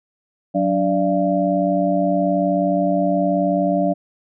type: tone cluster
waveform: sine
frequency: 184.4 / 289.7 / 585 / 684 Hz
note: F#3 / D4 / D5 / F5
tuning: -6 / -24 / -7 / -36 cents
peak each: -21 dBFS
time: 0.54-3.94 s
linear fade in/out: 20 ms
effects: none